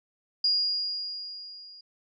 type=tone with level ramp; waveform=sine; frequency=4853 Hz; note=D#8; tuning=44 cents flat; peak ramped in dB=-20 to -46 dBFS; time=0.44-1.81 s; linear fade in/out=5 ms; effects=none